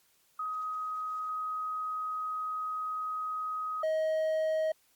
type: tone pair in turn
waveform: sine / triangle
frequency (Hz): 1259 / 631.3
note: D#6 / D#5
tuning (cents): +20 / +25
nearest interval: octave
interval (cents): 1195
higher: first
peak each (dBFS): -32 / -25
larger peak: second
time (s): 0.39-3.83 / 3.83-4.72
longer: first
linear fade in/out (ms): 5
effects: white hiss -68 dBFS RMS until 4.95 s + Opus 48 kbps